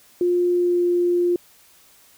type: tone with pitch glide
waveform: sine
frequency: 353.7 to 351.3 Hz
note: F4 to F4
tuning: +22 to +10 cents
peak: -16 dBFS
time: 0.21-1.36 s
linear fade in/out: 2 ms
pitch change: -12 cents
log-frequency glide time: 0.54-0.83 s
effects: white hiss -53 dBFS RMS until 2.17 s